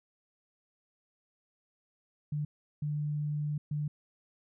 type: tone bursts at uneven times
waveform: sine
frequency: 148.6 Hz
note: D3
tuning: 21 cents sharp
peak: -30 dBFS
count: 3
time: 2.32-2.45 / 2.82-3.58 / 3.71-3.88 s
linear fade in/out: 5 ms
effects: none